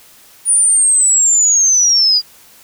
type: linear sweep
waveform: sine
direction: down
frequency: 9600 to 4800 Hz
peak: -8 dBFS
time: 0.45-2.22 s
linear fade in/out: 50 ms
effects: white hiss -44 dBFS RMS until 2.63 s